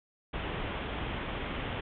pink low-pass noise, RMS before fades -36 dBFS, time 0.33-1.81 s, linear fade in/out 10 ms, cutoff 3500 Hz, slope 96 dB/octave, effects none

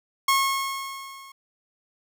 sawtooth tone with level ramp, 1088 Hz, C#6, 33 cents flat, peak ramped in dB -13 to -40 dBFS, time 0.28-1.32 s, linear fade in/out 5 ms, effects none

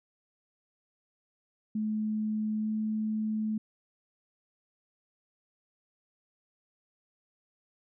sine tone with pitch glide, 215.1 to 216.5 Hz, A3 to A3, -39 to -28 cents, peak -28 dBFS, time 1.75-3.58 s, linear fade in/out 5 ms, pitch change +11 cents, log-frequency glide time 2.6-2.69 s, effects none

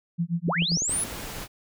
sine tone with tremolo, 170 Hz, F3, 46 cents flat, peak -21 dBFS, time 0.18-0.78 s, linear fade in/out 20 ms, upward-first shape sine, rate 7.6 Hz, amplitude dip 100%
sine linear sweep, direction up, 93.6 to 10670 Hz, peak -24 dBFS, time 0.47-1.04 s, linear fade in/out 5 ms
clicks, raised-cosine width 2 ms, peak -23 dBFS, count 5, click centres 0.622 / 0.719 / 0.772 / 0.821 / 0.895 s
pink noise, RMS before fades -36 dBFS, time 0.87-1.48 s, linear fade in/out 50 ms
effects none

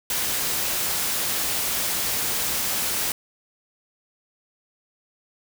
white noise, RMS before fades -25 dBFS, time 0.1-3.12 s, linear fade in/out 2 ms, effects none

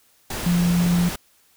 sine tone in noise, 174.61 Hz, F3, in tune, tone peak -16 dBFS, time 0.46-1.09 s, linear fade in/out 5 ms, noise pink, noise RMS -29 dBFS, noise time 0.3-1.16 s, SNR +10 dB, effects white hiss -59 dBFS RMS until 1.56 s

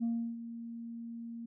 sine tone with ADSR envelope, 232.1 Hz, A#3, 7 cents flat, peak -27 dBFS, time 0-1.46 s, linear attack 33 ms, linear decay 330 ms, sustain -13 dB, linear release 8 ms, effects tanh soft clip ceiling -27 dBFS

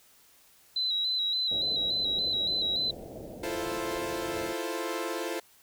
sine tone with vibrato, 3951 Hz, B7, in tune, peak -26 dBFS, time 0.76-2.91 s, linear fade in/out 5 ms, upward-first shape square, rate 3.5 Hz, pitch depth 36 cents each way
white low-pass noise, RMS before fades -43 dBFS, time 1.51-4.53 s, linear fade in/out 2 ms, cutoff 680 Hz, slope 48 dB/octave
sawtooth chord, F major seventh, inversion third, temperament equal, 329.6 / 349.2 / 440 / 523.3 Hz, E4 / F4 / A4 / C5, 0 / 0 / 0 / 0 cents, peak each -33 dBFS, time 3.43-5.4 s, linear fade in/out 5 ms
effects white hiss -60 dBFS RMS until 5.62 s

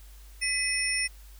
sine tone cluster, 2000 / 2526 / 5400 / 9190 Hz, B6 / D#7 / E8 / D9, +21 / +26 / +41 / -39 cents, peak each -31 dBFS, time 0.41-1.08 s, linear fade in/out 20 ms, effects added 50 Hz sine -46 dBFS peak until 1.39 s + white hiss -57 dBFS RMS until 1.39 s

